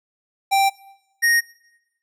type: tone pair in turn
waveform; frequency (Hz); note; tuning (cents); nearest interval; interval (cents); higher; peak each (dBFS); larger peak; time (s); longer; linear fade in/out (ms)
square; 784 / 1864.7; G5 / A#6; 0 / 0; octave + minor third; 1500; second; -15; neither; 0.51-0.7 / 1.22-1.41; neither; 20
effects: noise-tail reverb RT60 1.0 s tail -22 dB re dry + resampled to 32000 Hz